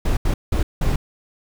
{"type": "noise bursts at uneven times", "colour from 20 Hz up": "brown", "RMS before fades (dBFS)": -18, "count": 4, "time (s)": [[0.05, 0.17], [0.25, 0.34], [0.52, 0.63], [0.81, 0.96]], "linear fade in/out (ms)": 5, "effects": []}